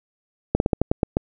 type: slowing click train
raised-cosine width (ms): 2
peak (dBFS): -4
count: 8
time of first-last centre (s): 0.55-1.169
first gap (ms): 51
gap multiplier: 1.18
effects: none